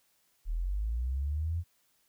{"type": "linear sweep", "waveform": "sine", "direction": "up", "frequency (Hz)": [36.97, 87.31], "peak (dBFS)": -29, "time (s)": [0.45, 1.64], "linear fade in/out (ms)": 50, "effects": ["white hiss -71 dBFS RMS until 2.08 s"]}